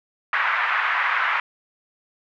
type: band-pass noise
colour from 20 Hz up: pink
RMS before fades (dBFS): -22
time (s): 0.33-1.4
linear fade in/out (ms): 2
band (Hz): 1100 to 2100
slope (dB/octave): 24
effects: none